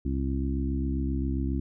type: harmonic tone with a mistuned harmonic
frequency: 67.4 Hz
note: C#2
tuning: 48 cents flat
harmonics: 1 / 2 / 3 / 4 / 5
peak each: -28 / -35 / -35 / -32 / -37 dBFS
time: 0.05-1.6 s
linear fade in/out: 5 ms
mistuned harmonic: 1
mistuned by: +16 cents
effects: none